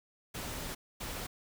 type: noise bursts at uneven times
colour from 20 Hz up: pink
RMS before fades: -40 dBFS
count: 2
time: 0.34-0.75 / 1-1.27 s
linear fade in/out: 10 ms
effects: none